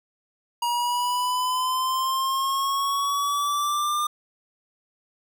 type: exponential sweep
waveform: square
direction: up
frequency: 951 to 1204 Hz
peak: -23 dBFS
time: 0.62-4.07 s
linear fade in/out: 5 ms
effects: none